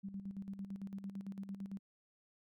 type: tone with tremolo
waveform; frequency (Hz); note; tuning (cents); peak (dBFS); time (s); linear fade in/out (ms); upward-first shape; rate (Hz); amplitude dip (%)
sine; 196; G3; 0; -40; 0.03-1.79; 20; square; 8.9; 65
effects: none